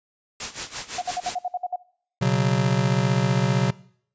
white noise with tremolo, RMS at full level -28 dBFS, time 0.4-1.35 s, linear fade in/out 2 ms, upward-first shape sine, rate 5.9 Hz, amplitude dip 85%
sine tone bursts, 723 Hz, F#5, 40 cents flat, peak -23 dBFS, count 9, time 0.98-1.76 s, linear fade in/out 5 ms, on 36 ms, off 57 ms
square chord, B suspended second, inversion none, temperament just, 123.47 / 138.9 / 185.21 Hz, B2 / C#3 / F#3, 0 / +4 / +2 cents, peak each -24 / -24 / -24 dBFS, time 2.21-3.71 s, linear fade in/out 10 ms
effects noise-tail reverb RT60 0.6 s tail -21 dB re dry + resampled to 16000 Hz

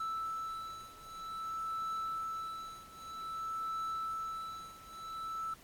triangle beating tone pair, 1318 / 1318.52 Hz, E6 / E6, -1 / 0 cents, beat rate 0.52 Hz, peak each -38 / -40 dBFS, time 0-5.54 s, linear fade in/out 5 ms, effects pink hiss -59 dBFS RMS until 5.63 s + AAC 64 kbps

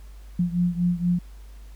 sine beating tone pair, 174.61 / 178.81 Hz, F3 / F3, 0 / +41 cents, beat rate 4.2 Hz, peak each -22 / -25 dBFS, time 0.39-1.19 s, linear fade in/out 5 ms, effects added 50 Hz sine -40 dBFS peak until 1.75 s + pink hiss -57 dBFS RMS until 1.75 s

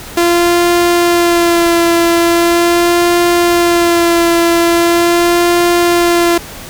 sawtooth tone with vibrato, 343.2 Hz, F4, 30 cents flat, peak -4 dBFS, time 0.17-6.38 s, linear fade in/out 5 ms, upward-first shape sine, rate 0.41 Hz, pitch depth 22 cents each way, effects pink hiss -29 dBFS RMS until 6.69 s

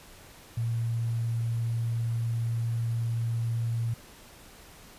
sine tone with sample-and-hold, 115.8 Hz, A#2, 11 cents flat, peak -26 dBFS, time 0.57-3.94 s, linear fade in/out 5 ms, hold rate 11025 Hz, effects pink hiss -51 dBFS RMS until 4.98 s + resampled to 32000 Hz

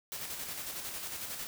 white noise with tremolo, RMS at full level -39 dBFS, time 0.12-1.47 s, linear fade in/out 0 ms, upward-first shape square, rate 11 Hz, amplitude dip 35%, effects none

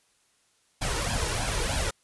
pink noise with flanger, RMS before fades -28 dBFS, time 0.81-1.91 s, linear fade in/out 10 ms, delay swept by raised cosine 1.2 to 2.2 ms, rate 3.2 Hz, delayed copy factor +0.7, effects white hiss -67 dBFS RMS until 2.03 s + resampled to 24000 Hz

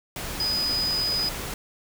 sine tone in noise, 4978 Hz, D#8, in tune, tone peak -23 dBFS, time 0.4-1.29 s, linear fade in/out 2 ms, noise pink, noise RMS -33 dBFS, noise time 0.16-1.54 s, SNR +7 dB, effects none

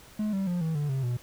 triangle tone with pitch steps, 212.5 / 193.74 / 176.64 / 161.04 / 146.83 / 133.87 / 122.05 Hz, G#3 / G3 / F3 / E3 / D3 / C3 / B2, +40 / -20 / +20 / -40 / 0 / +40 / -20 cents, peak -24 dBFS, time 0.19-1.17 s, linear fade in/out 5 ms, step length 140 ms, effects pink hiss -52 dBFS RMS until 1.22 s

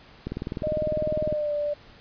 click train, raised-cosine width 3 ms, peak -17 dBFS, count 22, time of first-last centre 0.27-1.325 s, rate 19.9 Hz
sine tone with pitch glide, 613 to 588.7 Hz, D#5 to D5, -26 to +4 cents, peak -24 dBFS, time 0.63-1.74 s, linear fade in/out 10 ms, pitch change -70 cents, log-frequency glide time 1.25-1.52 s
effects pink hiss -51 dBFS RMS until 2 s + resampled to 11025 Hz

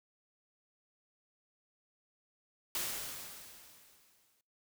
white noise with exponential decay, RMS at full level -35 dBFS, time 2.75-4.41 s, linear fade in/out 1 ms, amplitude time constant 360 ms, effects noise-tail reverb RT60 0.4 s tail -23 dB re dry

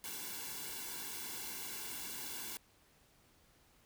white noise with comb filter, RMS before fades -44 dBFS, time 0.04-2.57 s, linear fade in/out 0 ms, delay 1.6 ms, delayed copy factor -0.85, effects pink hiss -68 dBFS RMS until 3.85 s

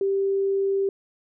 sine tone, 392 Hz, G4, in tune, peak -20 dBFS, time 0.01-0.89 s, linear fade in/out 2 ms, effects none

